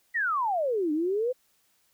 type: exponential two-way sweep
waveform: sine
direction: down then up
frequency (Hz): 1975.5 to 293.7 to 521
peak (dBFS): -24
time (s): 0.14-1.33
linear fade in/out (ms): 20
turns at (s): 0.92
effects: white hiss -68 dBFS RMS until 1.93 s